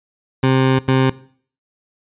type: tone bursts at uneven times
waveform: 20% pulse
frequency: 131.7 Hz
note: C3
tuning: 12 cents sharp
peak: -7 dBFS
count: 2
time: 0.43-0.79 / 0.88-1.1 s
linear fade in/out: 5 ms
effects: noise-tail reverb RT60 0.5 s tail -19 dB re dry + resampled to 8000 Hz